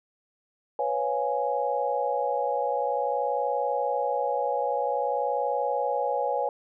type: chord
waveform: sine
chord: C# dominant seventh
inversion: third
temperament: equal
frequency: 493.9 / 554.4 / 698.5 / 830.6 Hz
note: B4 / C#5 / E#5 / G#5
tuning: 0 / 0 / 0 / 0 cents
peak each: -30 / -29 / -33 / -28 dBFS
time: 0.79-6.49 s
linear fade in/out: 2 ms
effects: none